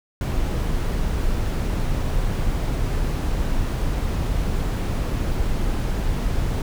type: noise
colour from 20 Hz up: brown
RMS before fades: -22 dBFS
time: 0.21-6.62 s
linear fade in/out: 2 ms
effects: none